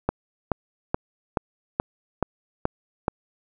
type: click train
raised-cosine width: 1 ms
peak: -7 dBFS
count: 8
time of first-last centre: 0.09-3.081 s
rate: 2.34 Hz
effects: none